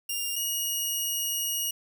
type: tone pair in turn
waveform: 10% pulse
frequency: 2803 / 2883 Hz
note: F7 / F#7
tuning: +6 / -46 cents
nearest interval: unison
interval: 48 cents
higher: second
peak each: -20 / -19 dBFS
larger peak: second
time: 0.09-0.36 / 0.36-1.71 s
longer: second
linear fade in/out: 5 ms
effects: 9-bit